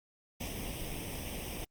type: noise with comb filter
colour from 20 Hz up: pink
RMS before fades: -39 dBFS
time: 0.4-1.65 s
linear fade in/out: 10 ms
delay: 0.35 ms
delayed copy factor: +0.75
effects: Opus 48 kbps